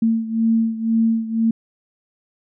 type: beating tone pair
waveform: sine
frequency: 225.3 / 227.3 Hz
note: A3 / A#3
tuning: +41 / -43 cents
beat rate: 2 Hz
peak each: -17 / -21 dBFS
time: 0.02-1.51 s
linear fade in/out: 5 ms
effects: none